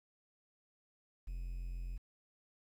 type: tone with quantisation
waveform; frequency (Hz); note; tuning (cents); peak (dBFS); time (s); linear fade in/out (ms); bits
triangle; 43.65; F1; 0; -37; 1.27-1.98; 10; 11
effects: none